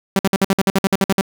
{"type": "tone bursts", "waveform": "sawtooth", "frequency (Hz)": 194.1, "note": "G3", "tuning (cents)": -17, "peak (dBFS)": -8, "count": 13, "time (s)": [0.16, 1.211], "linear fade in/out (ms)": 2, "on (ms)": 31, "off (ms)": 54, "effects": ["8-bit"]}